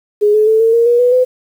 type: tone with pitch steps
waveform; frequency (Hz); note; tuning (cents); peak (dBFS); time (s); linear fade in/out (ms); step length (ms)
sine; 416.5 / 428.2 / 440.2 / 452.6 / 465.4 / 478.4 / 491.9 / 505.7; G#4 / A4 / A4 / A4 / A#4 / A#4 / B4 / B4; +5 / -47 / +1 / +49 / -3 / +45 / -7 / +41; -7; 0.21-1.25; 20; 130
effects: 7-bit